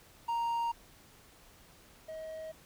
triangle tone pair in turn, 932.3 / 634.6 Hz, A#5 / D#5, 0 / +34 cents, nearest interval perfect fifth, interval 666 cents, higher first, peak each -28 / -38 dBFS, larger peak first, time 0.28-0.72 / 2.08-2.52 s, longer neither, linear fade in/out 10 ms, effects pink hiss -59 dBFS RMS until 2.65 s

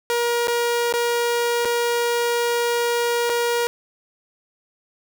sawtooth tone with dropouts, 474.9 Hz, A#4, 32 cents sharp, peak -15 dBFS, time 0.1-3.67 s, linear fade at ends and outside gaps 0 ms, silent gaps 0.472-0.481 / 0.925-0.938 / 1.649-1.655 / 3.295-3.299 s, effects none

